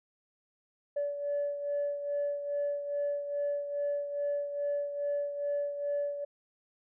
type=beating tone pair; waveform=sine; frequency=575 / 577.4 Hz; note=D5 / D5; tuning=-37 / -30 cents; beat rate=2.4 Hz; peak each=-30 / -37 dBFS; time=0.96-6.25 s; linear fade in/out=10 ms; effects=tanh soft clip ceiling -25 dBFS